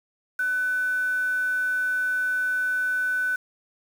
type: tone with quantisation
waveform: sine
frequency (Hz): 1500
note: F#6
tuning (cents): +23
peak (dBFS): -22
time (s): 0.39-3.36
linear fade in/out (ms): 5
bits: 7
effects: none